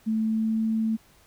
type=tone with pitch glide; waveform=sine; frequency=220 to 221.7 Hz; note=A3 to A3; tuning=0 to +13 cents; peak=-22 dBFS; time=0.06-0.97 s; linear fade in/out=20 ms; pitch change=+13 cents; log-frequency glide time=0.21-0.62 s; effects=pink hiss -58 dBFS RMS until 1.26 s